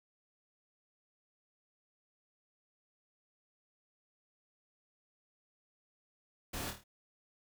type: noise with echo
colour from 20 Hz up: pink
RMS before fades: -41 dBFS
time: 6.53-6.71 s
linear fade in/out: 10 ms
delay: 26 ms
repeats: 5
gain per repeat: -5 dB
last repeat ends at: 6.84 s
effects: none